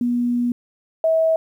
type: tone pair in turn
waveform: sine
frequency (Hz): 242 / 646.1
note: B3 / E5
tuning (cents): -35 / -35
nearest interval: octave + perfect fourth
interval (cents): 1700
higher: second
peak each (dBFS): -17 / -14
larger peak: second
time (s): 0.01-0.52 / 1.04-1.36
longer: first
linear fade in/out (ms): 2
effects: 9-bit